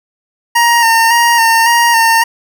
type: tone with vibrato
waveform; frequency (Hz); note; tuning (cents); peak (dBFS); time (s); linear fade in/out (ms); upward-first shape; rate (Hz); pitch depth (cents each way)
25% pulse; 926; A#5; -12; -3; 0.55-2.24; 10; square; 1.8; 29
effects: none